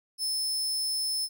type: tone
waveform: sawtooth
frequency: 5250 Hz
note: E8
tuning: 8 cents flat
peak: -25 dBFS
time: 0.18-1.29 s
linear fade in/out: 50 ms
effects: none